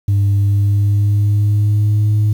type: tone with pitch glide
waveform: sine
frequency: 100.1 to 105.75 Hz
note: G2 to G#2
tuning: +37 to +32 cents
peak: -8 dBFS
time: 0.08-2.33 s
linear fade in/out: 5 ms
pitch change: +95 cents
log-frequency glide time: 0.3-2.15 s
effects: tanh soft clip ceiling -9 dBFS + 7-bit